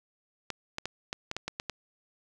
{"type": "clicks", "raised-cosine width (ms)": 0.2, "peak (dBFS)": -16, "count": 9, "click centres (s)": [0.503, 0.784, 0.856, 1.129, 1.314, 1.366, 1.48, 1.599, 1.697], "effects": []}